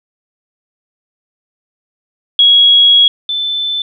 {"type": "tone pair in turn", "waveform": "sine", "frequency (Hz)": [3321, 3525], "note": ["G#7", "A7"], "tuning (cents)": [-1, 2], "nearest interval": "minor second", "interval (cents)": 103, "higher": "second", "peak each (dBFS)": [-4, -14], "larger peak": "first", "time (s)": [[2.39, 3.08], [3.29, 3.82]], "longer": "first", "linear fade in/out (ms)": 2, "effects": []}